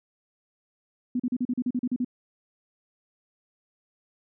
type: tone bursts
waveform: sine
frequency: 248.1 Hz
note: B3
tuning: 8 cents sharp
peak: -23 dBFS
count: 11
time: 1.15-2.047 s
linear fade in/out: 5 ms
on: 47 ms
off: 38 ms
effects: none